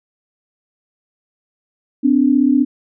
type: tone pair together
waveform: sine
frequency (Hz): 254.1 / 290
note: B3 / D4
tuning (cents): +49 / -22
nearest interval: major second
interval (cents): 229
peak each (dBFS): -13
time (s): 2.03-2.65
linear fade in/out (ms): 20
effects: none